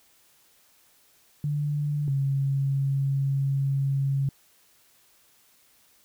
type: tone pair in turn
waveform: sine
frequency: 146.83 / 137.46 Hz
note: D3 / C#3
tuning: 0 / -14 cents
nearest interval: minor second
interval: 114 cents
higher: first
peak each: -24 / -22 dBFS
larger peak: second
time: 1.44-2.08 / 2.08-4.29 s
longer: second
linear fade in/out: 2 ms
effects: white hiss -61 dBFS RMS until 6.04 s